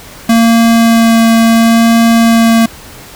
square tone with vibrato, 228.7 Hz, A#3, 33 cents flat, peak -5 dBFS, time 0.29-2.66 s, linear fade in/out 5 ms, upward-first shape sine, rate 0.72 Hz, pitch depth 9 cents each way, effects pink hiss -32 dBFS RMS until 3.15 s

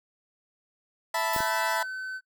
30% pulse chord, E suspended fourth, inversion none, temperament equal, 659.3 / 880 / 987.8 Hz, E5 / A5 / B5, 0 / 0 / 0 cents, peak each -28 dBFS, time 1.14-1.83 s, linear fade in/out 5 ms
blue noise with exponential decay, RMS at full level -32 dBFS, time 1.33-1.67 s, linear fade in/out 5 ms, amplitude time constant 73 ms
triangle tone, 1522 Hz, F#6, 48 cents sharp, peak -31 dBFS, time 1.36-2.21 s, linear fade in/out 50 ms
clicks, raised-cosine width 2 ms, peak -22 / -23 dBFS, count 2, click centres 1.363 / 1.405 s
effects noise-tail reverb RT60 0.1 s tail -17 dB re dry

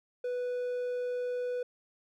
triangle tone, 493.9 Hz, B4, in tune, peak -29 dBFS, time 0.24-1.63 s, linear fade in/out 5 ms, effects none

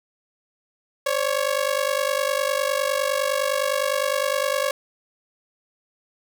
sawtooth ring-modulated tone, 554.4 Hz, C#5, in tune, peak -14 dBFS, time 1.06-4.71 s, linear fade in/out 2 ms, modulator 24.9 Hz, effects none

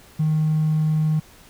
triangle tone with hard clipping, 155.4 Hz, D#3, 2 cents flat, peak -17 dBFS, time 0.19-1.2 s, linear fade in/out 10 ms, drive 3 dB, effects pink hiss -49 dBFS RMS until 1.49 s

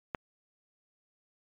click, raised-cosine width 0.5 ms, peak -17 dBFS, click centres 0.148 s, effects MP3 48 kbps

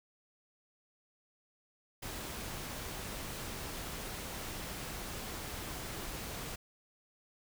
pink noise, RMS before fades -42 dBFS, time 2.02-6.56 s, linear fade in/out 10 ms, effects none

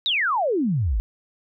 sine exponential sweep, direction down, 3951 to 45.72 Hz, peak -19 dBFS, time 0.06-1 s, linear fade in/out 0 ms, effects none

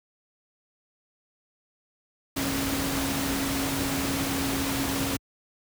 sine tone in noise, 273.4 Hz, C#4, 24 cents flat, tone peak -29 dBFS, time 2.36-5.17 s, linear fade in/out 10 ms, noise pink, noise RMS -29 dBFS, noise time 2.36-5.17 s, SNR -3 dB, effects high-pass 60 Hz 12 dB/octave

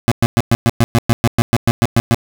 25% pulse tone bursts, 116.54 Hz, A#2, in tune, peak -5 dBFS, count 15, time 0.08-2.145 s, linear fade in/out 0 ms, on 35 ms, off 110 ms, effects none

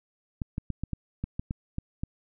clicks, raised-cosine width 5 ms, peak -18 dBFS, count 10, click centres 0.418 / 0.581 / 0.703 / 0.836 / 0.933 / 1.24 / 1.395 / 1.509 / 1.784 / 2.035 s, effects none

